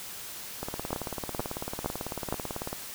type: two click trains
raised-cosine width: 1 ms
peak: -14 / -19 dBFS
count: 4 / 39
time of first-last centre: 0.93-2.325 / 0.63-2.729 s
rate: 2.15 / 18.1 Hz
effects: white hiss -41 dBFS RMS until 2.94 s